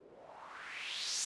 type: noise with low-pass filter sweep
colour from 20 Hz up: blue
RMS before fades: -43 dBFS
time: 0-1.25 s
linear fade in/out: 10 ms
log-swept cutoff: 360 to 7000 Hz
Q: 3.1
effects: resampled to 24000 Hz